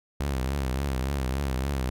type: tone with vibrato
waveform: sawtooth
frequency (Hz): 67.1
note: C2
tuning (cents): +44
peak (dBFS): -22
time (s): 0.2-1.9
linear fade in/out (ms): 5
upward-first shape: triangle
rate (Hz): 3.5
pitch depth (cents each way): 120
effects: none